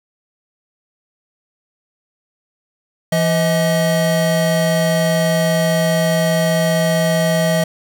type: tone pair together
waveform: square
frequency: 168.45 / 636 Hz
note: E3 / D#5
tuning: +38 / +38 cents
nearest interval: octave + major seventh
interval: 2300 cents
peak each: -17 dBFS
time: 3.12-7.64 s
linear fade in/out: 5 ms
effects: none